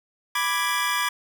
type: chord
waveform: 25% pulse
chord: G# diminished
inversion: first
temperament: equal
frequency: 987.8 / 1174.7 / 1661.2 Hz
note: B5 / D6 / G#6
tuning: 0 / 0 / 0 cents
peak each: -23 dBFS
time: 0.35-1.09 s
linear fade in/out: 5 ms
effects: none